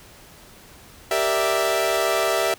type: chord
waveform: sawtooth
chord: E half-diminished seventh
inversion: first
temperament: equal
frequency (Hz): 392 / 466.2 / 587.3 / 659.3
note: G4 / Bb4 / D5 / E5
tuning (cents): 0 / 0 / 0 / 0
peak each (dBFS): -22 / -24 / -23 / -18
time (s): 1.11-2.54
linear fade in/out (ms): 2
effects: pink hiss -47 dBFS RMS until 2.58 s